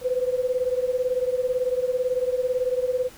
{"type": "beating tone pair", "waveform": "sine", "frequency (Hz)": [498.5, 516.5], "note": ["B4", "C5"], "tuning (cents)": [16, -22], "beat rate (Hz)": 18, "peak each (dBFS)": [-23, -26], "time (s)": [0.01, 3.1], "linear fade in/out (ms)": 50, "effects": ["pink hiss -47 dBFS RMS until 3.17 s"]}